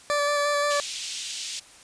20% pulse tone with vibrato, 581 Hz, D5, 19 cents flat, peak -17 dBFS, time 0.1-0.8 s, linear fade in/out 0 ms, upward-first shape square, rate 5.7 Hz, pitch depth 11 cents each way
pink band-pass noise, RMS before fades -34 dBFS, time 0.7-1.6 s, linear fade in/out 10 ms, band 2900 to 8200 Hz, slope 24 dB/octave
effects white hiss -50 dBFS RMS until 1.83 s + resampled to 22050 Hz

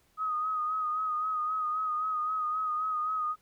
sine tone with vibrato, 1252 Hz, D#6, 10 cents sharp, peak -28 dBFS, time 0.17-3.36 s, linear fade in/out 50 ms, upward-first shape sine, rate 3.8 Hz, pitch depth 38 cents each way, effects pink hiss -68 dBFS RMS until 3.41 s

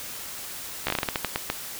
slowing click train, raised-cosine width 0.3 ms, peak -8 dBFS, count 12, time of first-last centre 0.87-1.5 s, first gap 14 ms, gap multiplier 1.26, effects white hiss -37 dBFS RMS until 1.79 s

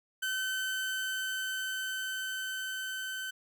30% pulse tone with level ramp, 1531 Hz, G6, 41 cents flat, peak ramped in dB -28 to -33 dBFS, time 0.22-3.31 s, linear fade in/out 10 ms, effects none

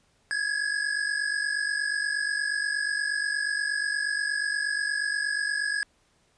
square tone pair together, 1651.6 / 1700 Hz, G#6 / G#6, -10 / +40 cents, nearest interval minor second, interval 50 cents, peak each -29 / -30 dBFS, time 0.31-5.83 s, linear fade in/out 0 ms, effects pink hiss -66 dBFS RMS until 6.37 s + resampled to 22050 Hz

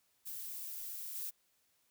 violet noise with level steps, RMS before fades -44 / -41 dBFS, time 0.25-1.31 s, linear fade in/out 20 ms, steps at 1.15 s, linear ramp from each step 5 ms, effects white hiss -75 dBFS RMS until 1.9 s

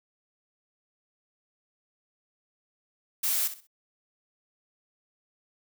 blue noise with echo, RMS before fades -27 dBFS, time 3.23-3.48 s, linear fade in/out 10 ms, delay 64 ms, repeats 3, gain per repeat -12 dB, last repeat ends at 3.672 s, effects none

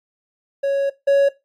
triangle tone pair in turn, 554.4 / 557.6 Hz, C#5 / C#5, 0 / +10 cents, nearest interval unison, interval 10 cents, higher second, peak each -14 / -9 dBFS, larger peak second, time 0.63-0.9 / 1.07-1.29 s, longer first, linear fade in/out 10 ms, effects noise-tail reverb RT60 0.2 s tail -17 dB re dry + MP3 64 kbps

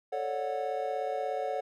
triangle chord, D major seventh, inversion second, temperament just, 440.5 / 550.6 / 587.3 / 734.2 Hz, A4 / C#5 / D5 / F#5, +2 / -12 / 0 / -14 cents, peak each -35 / -33 / -37 / -32 dBFS, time 0.12-1.61 s, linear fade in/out 10 ms, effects none

